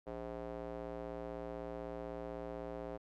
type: tone with band-pass filter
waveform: square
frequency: 58 Hz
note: A#1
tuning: 8 cents flat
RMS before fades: -44 dBFS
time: 0.06-2.98 s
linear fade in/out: 20 ms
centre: 540 Hz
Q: 1.9
effects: none